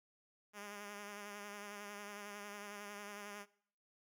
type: tone with vibrato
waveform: 5% pulse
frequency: 204.9 Hz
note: G#3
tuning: 23 cents flat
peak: -36 dBFS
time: 0.53-3.46 s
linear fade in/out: 50 ms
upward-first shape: sine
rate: 11 Hz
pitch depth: 31 cents each way
effects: noise-tail reverb RT60 0.6 s tail -21 dB re dry